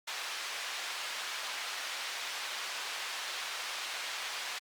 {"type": "band-pass noise", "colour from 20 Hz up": "white", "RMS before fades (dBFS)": -39, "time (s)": [0.07, 4.59], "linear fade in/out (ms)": 10, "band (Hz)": [820, 4000], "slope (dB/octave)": 12, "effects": ["Opus 48 kbps"]}